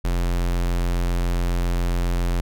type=tone; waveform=square; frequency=43.65 Hz; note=F1; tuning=in tune; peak=-20 dBFS; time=0.04-2.41 s; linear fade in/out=10 ms; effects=none